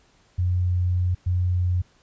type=tone bursts at uneven times; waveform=sine; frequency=89.8 Hz; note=F2; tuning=49 cents sharp; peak=-19 dBFS; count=2; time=0.38-1.15 / 1.26-1.82 s; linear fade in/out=10 ms; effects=pink hiss -60 dBFS RMS until 2.02 s + resampled to 16000 Hz